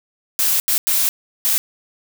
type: noise bursts at uneven times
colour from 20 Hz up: blue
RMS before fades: -17 dBFS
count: 4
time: 0.39-0.6 / 0.68-0.78 / 0.87-1.09 / 1.45-1.58 s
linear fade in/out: 0 ms
effects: none